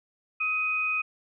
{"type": "tone pair together", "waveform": "sine", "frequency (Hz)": [1270.4, 2500], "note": ["D#6", "D#7"], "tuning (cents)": [36, 8], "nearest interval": "octave", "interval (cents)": 1172, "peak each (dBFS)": [-33, -25], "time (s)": [0.4, 1.02], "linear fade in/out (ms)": 10, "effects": []}